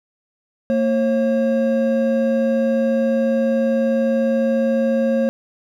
triangle tone pair together, 228.5 / 540 Hz, A#3 / C#5, -34 / -45 cents, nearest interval octave + minor third, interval 1489 cents, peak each -16 dBFS, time 0.7-5.29 s, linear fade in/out 0 ms, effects none

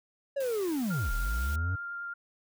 triangle linear two-way sweep, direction down then up, 572 to 34.65 to 96.2 Hz, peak -26 dBFS, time 0.36-1.76 s, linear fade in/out 10 ms, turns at 1.12 s
white noise, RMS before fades -45 dBFS, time 0.4-1.56 s, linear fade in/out 5 ms
sine tone with vibrato, 1396.9 Hz, F6, in tune, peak -35 dBFS, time 0.9-2.14 s, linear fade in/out 10 ms, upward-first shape triangle, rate 10 Hz, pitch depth 10 cents each way
effects none

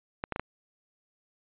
clicks, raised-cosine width 0.5 ms, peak -16 dBFS, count 4, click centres 0.239 / 0.323 / 0.361 / 0.396 s, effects resampled to 8000 Hz

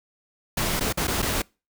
pink noise with dropouts, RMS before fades -25 dBFS, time 0.57-1.42 s, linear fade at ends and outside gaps 5 ms, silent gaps 0.797-0.807 / 0.927-0.973 / 1.072-1.078 / 1.22-1.225 s, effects noise-tail reverb RT60 0.3 s tail -26 dB re dry

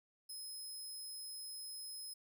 20% pulse tone, 5120 Hz, D#8, 49 cents sharp, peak -40 dBFS, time 0.29-2.14 s, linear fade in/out 10 ms, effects none

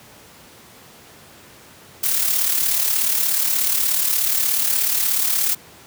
blue noise with amplitude modulation, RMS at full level -17 dBFS, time 2.03-5.55 s, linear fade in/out 10 ms, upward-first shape sine, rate 36.7 Hz, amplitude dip 50%, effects pink hiss -45 dBFS RMS until 5.86 s + high-pass 100 Hz 12 dB/octave

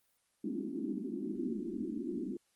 white band-pass noise, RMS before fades -38 dBFS, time 0.44-2.37 s, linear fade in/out 5 ms, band 190 to 370 Hz, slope 96 dB/octave, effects white hiss -75 dBFS RMS until 2.55 s + Opus 24 kbps

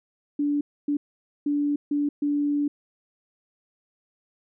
sine tone bursts at uneven times, 290.2 Hz, D4, 21 cents flat, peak -21 dBFS, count 5, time 0.39-0.61 / 0.88-0.97 / 1.46-1.76 / 1.91-2.09 / 2.22-2.68 s, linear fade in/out 5 ms, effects none

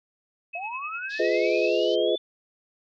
sine tone with tremolo, 2567 Hz, E7, 47 cents flat, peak -30 dBFS, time 0.53-1.7 s, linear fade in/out 10 ms, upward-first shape triangle, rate 10 Hz, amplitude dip 90%
sine linear sweep, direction up, 659.3 to 3520 Hz, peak -32 dBFS, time 0.55-2.18 s, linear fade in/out 5 ms
white band-pass noise, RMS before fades -42 dBFS, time 1.09-1.96 s, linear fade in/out 20 ms, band 3500 to 4900 Hz, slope 48 dB/octave
sine chord, F half-diminished seventh, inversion none, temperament just, 349.2 / 419.1 / 502.9 / 628.6 Hz, F4 / Ab4 / Cb5 / Eb5, 0 / +16 / +31 / +18 cents, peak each -26 dBFS, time 1.19-2.16 s, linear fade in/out 10 ms
effects none

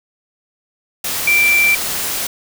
sine tone in noise, 2349 Hz, D7, in tune, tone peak -10 dBFS, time 1.27-1.75 s, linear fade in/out 5 ms, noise white, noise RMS -21 dBFS, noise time 1.04-2.27 s, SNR +8 dB, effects none

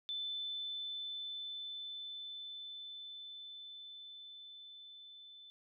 sine tone with level ramp, 3520 Hz, A7, in tune, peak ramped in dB -37 to -53 dBFS, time 0.09-5.5 s, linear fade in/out 0 ms, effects none

